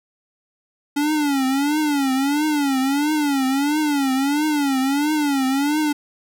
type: tone with vibrato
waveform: square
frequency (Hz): 283.8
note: C#4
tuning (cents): +41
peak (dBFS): -18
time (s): 0.96-5.93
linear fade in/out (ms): 10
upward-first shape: triangle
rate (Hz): 1.5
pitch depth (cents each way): 160
effects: none